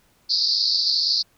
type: band-pass noise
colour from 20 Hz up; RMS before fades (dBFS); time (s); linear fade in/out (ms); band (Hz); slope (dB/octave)
white; -21; 0.29-1.23; 20; 4200 to 5000; 96
effects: pink hiss -61 dBFS RMS until 1.37 s